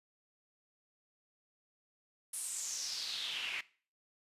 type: noise with band-pass filter sweep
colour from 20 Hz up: pink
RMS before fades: -40 dBFS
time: 2.33-3.61 s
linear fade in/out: 5 ms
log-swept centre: 10000 to 2300 Hz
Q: 4.6
effects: noise-tail reverb RT60 0.4 s tail -19 dB re dry + resampled to 32000 Hz